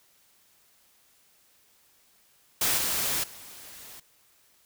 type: noise with level steps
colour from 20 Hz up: white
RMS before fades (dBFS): -25 / -28 / -46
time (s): 2.61-4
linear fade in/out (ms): 5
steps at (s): 2.77 / 3.23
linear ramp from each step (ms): 10
effects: white hiss -63 dBFS RMS until 4.65 s